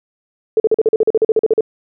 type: tone bursts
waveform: sine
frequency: 440 Hz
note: A4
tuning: in tune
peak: -8 dBFS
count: 15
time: 0.57-1.608 s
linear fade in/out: 2 ms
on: 30 ms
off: 42 ms
effects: none